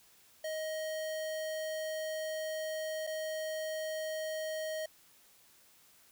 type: tone with dropouts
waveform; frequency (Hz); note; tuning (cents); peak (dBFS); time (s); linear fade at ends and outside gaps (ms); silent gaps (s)
square; 628; D#5; +16; -36; 0.44-4.86; 5; 3.068-3.072
effects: white hiss -63 dBFS RMS until 6.11 s